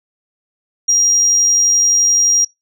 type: tone with amplitude modulation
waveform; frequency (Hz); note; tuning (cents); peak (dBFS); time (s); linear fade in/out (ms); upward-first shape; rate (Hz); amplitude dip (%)
sine; 5700; F8; +34; -7; 0.88-2.45; 10; sine; 91.6; 35
effects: noise-tail reverb RT60 0.2 s tail -23 dB re dry + tanh soft clip ceiling -5 dBFS